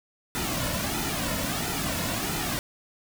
pink noise with flanger, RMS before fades -29 dBFS, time 0.35-2.59 s, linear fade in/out 0 ms, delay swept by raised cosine 1.8 to 2.54 ms, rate 1.5 Hz, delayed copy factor -0.65, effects none

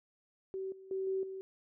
sine tone with level steps, 382.4 Hz, G4, 43 cents flat, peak -36 / -50 / -33 / -31 / -40 dBFS, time 0.54-1.41 s, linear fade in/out 0 ms, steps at 0.72 / 0.91 / 1.07 / 1.23 s, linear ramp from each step 2 ms, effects none

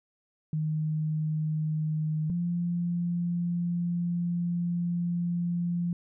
sine tone pair in turn, 155.2 / 173.3 Hz, D#3 / F3, -4 / -13 cents, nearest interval major second, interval 191 cents, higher second, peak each -26 dBFS, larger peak neither, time 0.53-2.3 / 2.3-5.93 s, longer second, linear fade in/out 2 ms, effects none

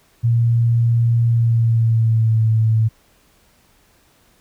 sine tone with pitch glide, 117 to 111.07 Hz, A#2 to A2, +7 to +17 cents, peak -12 dBFS, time 0.23-2.89 s, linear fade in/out 20 ms, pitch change -90 cents, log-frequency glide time 1.26-2.42 s, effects pink hiss -56 dBFS RMS until 4.4 s

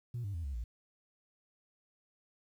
sine tone with pitch steps, 120.2 / 99.91 / 83.05 / 69.04 / 57.39 Hz, B2 / G2 / E2 / C#2 / A#1, -46 / +33 / +13 / -6 / -26 cents, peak -34 dBFS, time 0.14-0.64 s, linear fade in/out 5 ms, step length 100 ms, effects tanh soft clip ceiling -33 dBFS + 11-bit

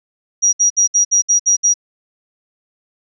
sine tone bursts, 5750 Hz, F8, 50 cents sharp, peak -9 dBFS, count 8, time 0.42-1.741 s, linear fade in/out 20 ms, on 110 ms, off 63 ms, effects none

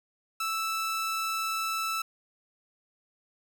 sawtooth tone, 1318.5 Hz, E6, in tune, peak -25 dBFS, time 0.4-2.02 s, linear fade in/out 5 ms, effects none

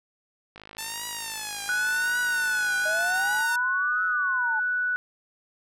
click train, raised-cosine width 0.3 ms, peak -27 dBFS, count 151, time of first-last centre 0.56-3.406 s, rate 52.7 Hz
5% pulse tone with vibrato, 880 Hz, A5, in tune, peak -20 dBFS, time 0.78-3.56 s, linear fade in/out 5 ms, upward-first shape triangle, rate 0.88 Hz, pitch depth 170 cents each way
sine tone, 1480 Hz, F#6, in tune, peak -23 dBFS, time 1.69-4.96 s, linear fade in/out 0 ms
sine exponential two-way sweep, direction up then down, 618 to 1318.5 to 855 Hz, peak -29 dBFS, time 2.85-4.6 s, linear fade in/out 10 ms, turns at 4.05 s
effects none

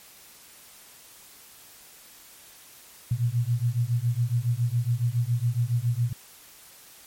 sine beating tone pair, 116.54 / 123.74 Hz, A#2 / B2, 0 / +4 cents, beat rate 7.2 Hz, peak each -25 dBFS, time 3.11-6.13 s, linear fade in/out 5 ms, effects white hiss -50 dBFS RMS until 7.06 s + MP3 64 kbps

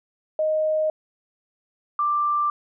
sine tone pair in turn, 622.3 / 1180.2 Hz, D#5 / D6, 0 / +8 cents, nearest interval major seventh, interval 1108 cents, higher second, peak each -19 dBFS, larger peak neither, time 0.39-0.9 / 1.99-2.5 s, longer neither, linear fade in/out 2 ms, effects none

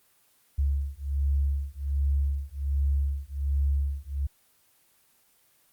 sine beating tone pair, 69.3 / 70.6 Hz, C#2 / C#2, 0 / +32 cents, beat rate 1.3 Hz, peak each -27 / -27 dBFS, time 0.58-4.27 s, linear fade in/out 10 ms, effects white hiss -64 dBFS RMS until 5.72 s + Opus 24 kbps

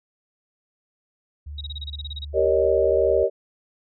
sine tone with pitch glide, 73.42 to 71.66 Hz, D2 to D2, 0 to -42 cents, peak -32 dBFS, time 1.46-3.24 s, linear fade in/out 10 ms, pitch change -42 cents, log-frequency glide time 2.15-2.91 s
sine tone bursts, 3806 Hz, A#7, 35 cents sharp, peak -31 dBFS, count 12, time 1.58-2.248 s, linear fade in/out 5 ms, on 30 ms, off 28 ms
sine chord, Eb dominant seventh, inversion first, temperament just, 388.9 / 466.7 / 560 / 622.3 Hz, G4 / Bb4 / Db5 / Eb5, -14 / +2 / +18 / 0 cents, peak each -22 dBFS, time 2.33-3.3 s, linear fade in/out 50 ms
effects none

